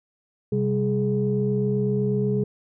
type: tone cluster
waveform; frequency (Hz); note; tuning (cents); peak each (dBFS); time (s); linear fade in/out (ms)
sine; 130.1 / 198.2 / 419.2; C3 / G3 / G#4; -9 / +19 / +16; -24; 0.52-2.44; 5
effects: tanh soft clip ceiling -11 dBFS